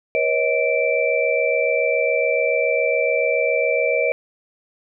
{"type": "tone cluster", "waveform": "sine", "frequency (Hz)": [482.9, 550, 630, 2337], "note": ["B4", "C#5", "D#5", "D7"], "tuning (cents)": [-39, -14, 21, -9], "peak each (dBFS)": -22, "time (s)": [0.15, 4.12], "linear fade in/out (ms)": 0, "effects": []}